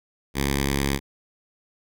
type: tone with notch filter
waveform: 5% pulse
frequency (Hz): 69.3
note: C#2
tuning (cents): 0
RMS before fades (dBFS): -24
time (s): 0.34-1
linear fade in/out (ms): 50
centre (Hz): 640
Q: 0.75
effects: none